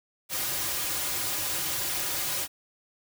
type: noise with comb filter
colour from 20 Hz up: white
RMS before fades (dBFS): -30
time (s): 0.29-2.48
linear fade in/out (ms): 50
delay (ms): 4.5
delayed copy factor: -0.85
effects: none